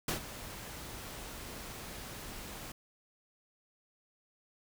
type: noise with ADSR envelope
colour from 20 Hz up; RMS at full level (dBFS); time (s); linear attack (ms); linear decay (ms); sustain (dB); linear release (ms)
pink; -32; 0.08-2.72; 4; 110; -13; 4
effects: none